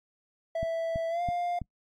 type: tone with pitch glide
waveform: triangle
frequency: 659.3 to 702.6 Hz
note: E5 to F5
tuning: 0 to +10 cents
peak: -26 dBFS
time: 0.55-1.59 s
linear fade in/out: 5 ms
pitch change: +110 cents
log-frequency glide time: 1.09-1.22 s
type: click train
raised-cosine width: 5 ms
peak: -23 dBFS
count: 4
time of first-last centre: 0.63-1.617 s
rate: 3.04 Hz
effects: noise-tail reverb RT60 0.1 s tail -24 dB re dry + AAC 64 kbps